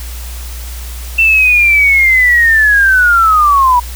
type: linear sweep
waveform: sine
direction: down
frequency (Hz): 2692 to 959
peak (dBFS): -5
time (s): 1.18-3.8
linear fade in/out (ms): 10
effects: added 60 Hz sine -22 dBFS peak until 3.95 s + white hiss -31 dBFS RMS until 3.95 s